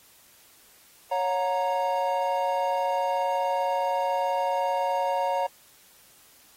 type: chord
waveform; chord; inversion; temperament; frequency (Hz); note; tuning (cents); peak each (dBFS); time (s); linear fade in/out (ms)
triangle; F# major; second; equal with one note detuned; 554.4 / 724.3 / 932.3; C#5 / F#5 / A#5; 0 / -37 / 0; -26 / -27 / -25; 1.11-5.47; 10
effects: white hiss -56 dBFS RMS until 6.56 s + AAC 48 kbps